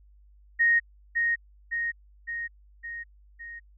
sine tone with echo, 1864.7 Hz, A#6, in tune, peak -18 dBFS, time 0.59-0.8 s, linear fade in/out 20 ms, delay 560 ms, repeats 5, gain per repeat -4 dB, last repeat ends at 3.6 s, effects added 50 Hz sine -53 dBFS peak until 3.77 s

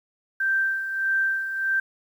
sine tone with tremolo, 1567 Hz, G6, 1 cent flat, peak -19 dBFS, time 0.4-1.8 s, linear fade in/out 5 ms, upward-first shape sine, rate 1.6 Hz, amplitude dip 60%, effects 9-bit

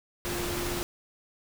sine tone in noise, 350.5 Hz, F4, 6 cents sharp, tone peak -34 dBFS, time 0.25-0.83 s, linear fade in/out 0 ms, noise pink, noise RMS -33 dBFS, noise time 0.25-0.83 s, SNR -4 dB, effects none

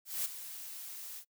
blue noise with ADSR envelope, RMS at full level -33 dBFS, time 0.05-1.25 s, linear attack 200 ms, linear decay 16 ms, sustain -12 dB, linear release 74 ms, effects noise-tail reverb RT60 0.1 s tail -24 dB re dry

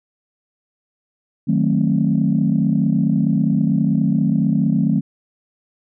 sine chord, D# diminished seventh, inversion none, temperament equal with one note detuned, 155.56 / 185 / 220 / 266.7 Hz, D#3 / F#3 / A3 / C4, 0 / 0 / 0 / +33 cents, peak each -19 / -19 / -18 / -21 dBFS, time 1.47-5.01 s, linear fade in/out 20 ms, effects tanh soft clip ceiling -5 dBFS

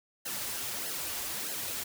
white noise with flanger, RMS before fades -36 dBFS, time 0.25-1.84 s, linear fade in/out 10 ms, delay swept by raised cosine 0.83 to 6.53 ms, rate 1.6 Hz, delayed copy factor -0.7, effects none

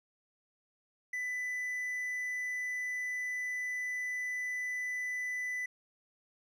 triangle tone, 1994 Hz, B6, 16 cents sharp, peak -32 dBFS, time 1.13-5.66 s, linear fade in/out 5 ms, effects none

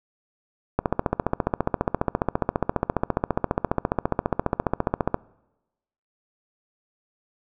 click train, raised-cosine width 1 ms, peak -6 dBFS, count 65, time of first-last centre 0.79-5.144 s, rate 14.7 Hz, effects noise-tail reverb RT60 1.0 s tail -24 dB re dry

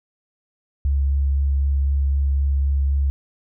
sine tone with vibrato, 69.3 Hz, C#2, in tune, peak -16 dBFS, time 0.85-3.1 s, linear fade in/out 0 ms, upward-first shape triangle, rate 3.9 Hz, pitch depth 14 cents each way, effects none

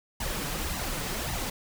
pink noise with flanger, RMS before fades -32 dBFS, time 0.2-1.5 s, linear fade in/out 5 ms, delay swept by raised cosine 1 to 7 ms, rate 1.8 Hz, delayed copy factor +0.75, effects none

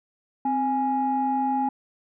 sine tone pair together, 261.4 / 830 Hz, C4 / G#5, -1 / -1 cents, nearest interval octave + minor sixth, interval 2000 cents, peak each -25 / -22 dBFS, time 0.45-1.69 s, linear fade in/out 5 ms, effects tanh soft clip ceiling -15 dBFS

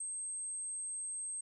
sine tone, 8372 Hz, C9, in tune, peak -38 dBFS, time 0-1.41 s, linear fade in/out 5 ms, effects none

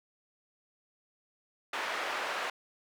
white band-pass noise, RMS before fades -35 dBFS, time 1.73-2.5 s, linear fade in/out 5 ms, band 590 to 1800 Hz, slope 12 dB/octave, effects none

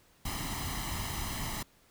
pink noise with comb filter, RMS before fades -36 dBFS, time 0.25-1.63 s, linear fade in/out 5 ms, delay 0.99 ms, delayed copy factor +0.7, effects pink hiss -64 dBFS RMS until 1.9 s

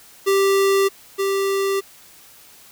square tone pair in turn, 392 / 392 Hz, G4 / G4, 0 / 0 cents, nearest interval unison, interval 0 cents, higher neither, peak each -15 / -19 dBFS, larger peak first, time 0.26-0.89 / 1.18-1.81 s, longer neither, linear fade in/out 20 ms, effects white hiss -47 dBFS RMS until 2.71 s

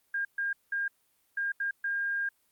sine tone bursts at uneven times, 1611 Hz, G6, 47 cents sharp, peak -28 dBFS, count 6, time 0.14-0.25 / 0.38-0.53 / 0.72-0.88 / 1.37-1.52 / 1.6-1.71 / 1.84-2.29 s, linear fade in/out 5 ms, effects white hiss -71 dBFS RMS until 2.51 s + Opus 32 kbps

